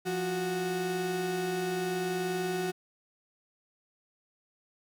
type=tone pair together; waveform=35% pulse; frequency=174.14 / 369 Hz; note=F3 / F#4; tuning=-5 / -5 cents; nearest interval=octave + minor second; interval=1300 cents; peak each=-34 / -29 dBFS; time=0.05-2.72 s; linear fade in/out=20 ms; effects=none